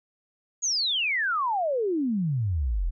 sine exponential sweep, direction down, 6830 to 37.23 Hz, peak -23 dBFS, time 0.62-2.91 s, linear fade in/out 20 ms, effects none

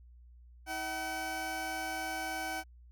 20% pulse tone pair together, 319.5 / 760 Hz, D#4 / F#5, +46 / +46 cents, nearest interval octave + minor third, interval 1500 cents, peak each -38 / -31 dBFS, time 0.66-2.64 s, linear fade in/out 50 ms, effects added 60 Hz sine -53 dBFS peak until 2.91 s

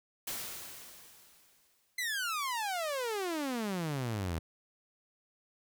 white noise with exponential decay, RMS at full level -37 dBFS, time 0.27-2.02 s, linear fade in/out 5 ms, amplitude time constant 380 ms
sawtooth exponential sweep, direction down, 2073 to 77.3 Hz, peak -29 dBFS, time 1.98-4.39 s, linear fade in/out 5 ms
effects none

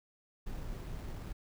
brown noise with sample-and-hold, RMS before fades -41 dBFS, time 0.46-1.33 s, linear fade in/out 10 ms, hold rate 6300 Hz, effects none

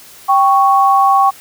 sine tone pair together, 785.1 / 1109 Hz, G5 / C#6, +2 / 0 cents, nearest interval tritone, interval 598 cents, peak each -10 dBFS, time 0.28-1.31 s, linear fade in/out 20 ms, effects white hiss -39 dBFS RMS until 1.4 s

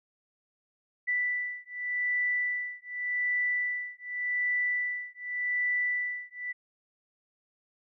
sine beating tone pair, 1975.5 / 1976.36 Hz, B6 / B6, 0 / +1 cents, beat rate 0.86 Hz, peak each -31 dBFS, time 1.07-6.53 s, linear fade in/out 20 ms, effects none

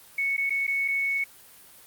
sine tone with dropouts, 2213 Hz, C#7, 3 cents flat, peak -23 dBFS, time 0.18-1.24 s, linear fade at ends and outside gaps 5 ms, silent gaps 0.367-0.378 / 0.496-0.504 / 0.668-0.677 / 0.88-0.883 s, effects white hiss -51 dBFS RMS until 1.86 s + Opus 32 kbps

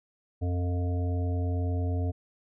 harmonic tone, 88.9 Hz, F2, 31 cents sharp, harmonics 1 / 3 / 5 / 7 / 8, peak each -26 / -36 / -40 / -43 / -44 dBFS, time 0.41-2.12 s, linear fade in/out 20 ms, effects none

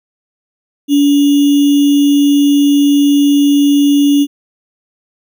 sine tone with sample-and-hold, 285.7 Hz, D4, 48 cents flat, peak -6 dBFS, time 0.88-4.27 s, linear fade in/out 50 ms, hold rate 3150 Hz, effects none

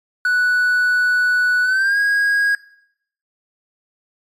triangle tone with pitch glide, 1480 to 1642.2 Hz, F#6 to G#6, 0 to -20 cents, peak -12 dBFS, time 0.25-2.55 s, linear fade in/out 2 ms, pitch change +180 cents, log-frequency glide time 1.63-1.98 s, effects noise-tail reverb RT60 0.7 s tail -19 dB re dry + MP3 64 kbps

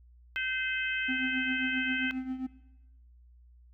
harmonic tone, 516 Hz, C5, 24 cents flat, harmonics 3 / 4 / 5 / 6, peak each -33 / -36 / -35 / -39 dBFS, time 0.36-2.11 s, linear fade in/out 0 ms
triangle tone with tremolo, 259.2 Hz, C4, 16 cents flat, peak -28 dBFS, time 1.08-2.47 s, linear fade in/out 10 ms, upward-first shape triangle, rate 7.5 Hz, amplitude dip 75%
effects noise-tail reverb RT60 1.0 s tail -18 dB re dry + added 60 Hz sine -54 dBFS peak until 3.73 s

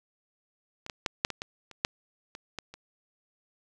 clicks, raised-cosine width 0.2 ms, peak -23 / -18 / -10 / -6 / -17 / -18 / -29 / -7 / -24 / -18 / -27 dBFS, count 11, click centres 0.864 / 0.898 / 1.062 / 1.249 / 1.303 / 1.419 / 1.713 / 1.849 / 2.351 / 2.587 / 2.74 s, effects none

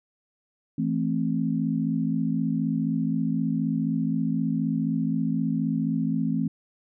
sine chord, A minor, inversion second, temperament just, 165 / 220 / 264 Hz, E3 / A3 / C4, +2 / 0 / +16 cents, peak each -27 dBFS, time 0.78-6.48 s, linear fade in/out 5 ms, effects none

